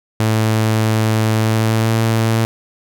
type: tone with pitch glide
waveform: sawtooth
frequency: 110 to 112.77 Hz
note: A2 to A2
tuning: 0 to +43 cents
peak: -9 dBFS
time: 0.2-2.45 s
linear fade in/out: 0 ms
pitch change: +43 cents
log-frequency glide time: 1.38-2.02 s
effects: none